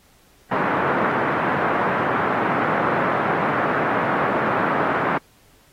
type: band-pass noise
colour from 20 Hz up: white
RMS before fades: -21 dBFS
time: 0.51-5.18 s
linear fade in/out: 5 ms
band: 130 to 1500 Hz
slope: 24 dB/octave
effects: pink hiss -56 dBFS RMS until 5.72 s + AAC 48 kbps